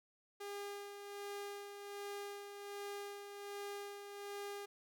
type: tone with tremolo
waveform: sawtooth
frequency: 404.6 Hz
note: G#4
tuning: 45 cents flat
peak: -39 dBFS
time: 0.4-4.66 s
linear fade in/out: 10 ms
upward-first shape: sine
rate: 1.3 Hz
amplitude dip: 50%
effects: none